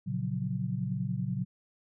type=chord; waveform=sine; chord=Gb major seventh; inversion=first; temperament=equal; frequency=116.54 / 138.59 / 174.61 / 185 Hz; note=Bb2 / Db3 / F3 / Gb3; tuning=0 / 0 / 0 / 0 cents; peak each=-35 / -34 / -40 / -34 dBFS; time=0.06-1.45 s; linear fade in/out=20 ms; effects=none